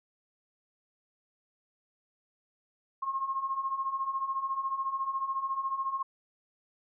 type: beating tone pair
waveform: sine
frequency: 1065 / 1079 Hz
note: C6 / C#6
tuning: +30 / -47 cents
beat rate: 14 Hz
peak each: -36 / -31 dBFS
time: 3.02-6.03 s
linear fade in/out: 10 ms
effects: none